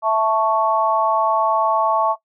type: chord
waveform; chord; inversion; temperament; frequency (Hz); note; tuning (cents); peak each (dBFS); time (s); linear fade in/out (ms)
sine; A major; second; equal; 659.3 / 880 / 1108.7; E5 / A5 / C#6; 0 / 0 / 0; -19; 0.02-2.16; 50
effects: noise-tail reverb RT60 0.1 s tail -17 dB re dry